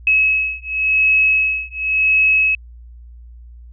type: beating tone pair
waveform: sine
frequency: 2571 / 2571.92 Hz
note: E7 / E7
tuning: -44 / -43 cents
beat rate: 0.92 Hz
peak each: -16 dBFS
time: 0.07-2.55 s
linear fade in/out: 2 ms
effects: added 59 Hz sine -36 dBFS peak until 3.72 s